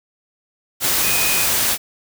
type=tone in noise; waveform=sine; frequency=2493 Hz; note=D#7; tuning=3 cents sharp; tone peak=-23 dBFS; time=1.01-1.47 s; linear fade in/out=50 ms; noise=white; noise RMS=-18 dBFS; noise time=0.8-1.78 s; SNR=-8 dB; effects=none